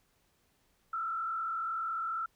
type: tone with frequency modulation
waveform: sine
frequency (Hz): 1334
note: E6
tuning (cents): +20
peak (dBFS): -32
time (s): 0.93-2.26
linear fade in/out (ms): 5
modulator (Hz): 42.3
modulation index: 0.95
effects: pink hiss -72 dBFS RMS until 2.35 s